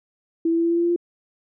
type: tone with pitch steps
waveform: sine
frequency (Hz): 330 / 332.3 / 334.6 / 336.9 / 339.3 / 341.6 / 344 / 346.4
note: E4 / E4 / E4 / E4 / F4 / F4 / F4 / F4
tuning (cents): +2 / +14 / +26 / +38 / -50 / -38 / -26 / -14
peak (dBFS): -17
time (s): 0.45-0.962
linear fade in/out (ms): 5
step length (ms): 64
effects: none